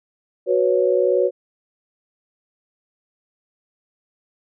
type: chord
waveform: sine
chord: F# suspended fourth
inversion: none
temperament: equal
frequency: 370 / 493.9 / 554.4 Hz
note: F#4 / B4 / C#5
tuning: 0 / 0 / 0 cents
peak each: -19 dBFS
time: 0.46-1.31 s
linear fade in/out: 50 ms
effects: none